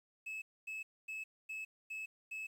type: tone bursts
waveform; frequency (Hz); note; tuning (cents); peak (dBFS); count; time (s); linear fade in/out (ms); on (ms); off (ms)
triangle; 2595; E7; -28; -39; 6; 0.26-2.47; 10; 160; 250
effects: 11-bit